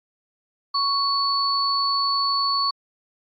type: tone pair together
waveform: sine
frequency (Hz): 1111 / 4444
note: C#6 / C#8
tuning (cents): +4 / +4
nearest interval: 2 octaves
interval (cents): 2400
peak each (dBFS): -22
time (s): 0.74-2.71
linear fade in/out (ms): 10
effects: AAC 64 kbps